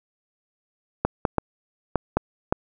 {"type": "clicks", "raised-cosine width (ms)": 1, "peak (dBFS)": -5, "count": 6, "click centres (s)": [1.05, 1.252, 1.383, 1.957, 2.17, 2.525], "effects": []}